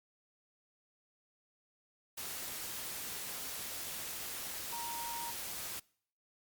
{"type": "tone in noise", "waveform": "sine", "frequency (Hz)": 936, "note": "A#5", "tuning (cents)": 7, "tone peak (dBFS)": -41, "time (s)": [4.72, 5.31], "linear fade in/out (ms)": 10, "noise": "white", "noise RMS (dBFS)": -42, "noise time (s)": [2.17, 5.8], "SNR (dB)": -2, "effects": ["noise-tail reverb RT60 0.6 s tail -25 dB re dry", "Opus 48 kbps"]}